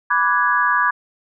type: chord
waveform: sine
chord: G# half-diminished seventh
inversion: first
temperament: equal with one note detuned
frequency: 987.8 / 1167.9 / 1480 / 1661.2 Hz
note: B5 / D6 / F#6 / G#6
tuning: 0 / -10 / 0 / 0 cents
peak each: -20 / -19 / -24 / -18 dBFS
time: 0.1-0.91 s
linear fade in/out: 10 ms
effects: none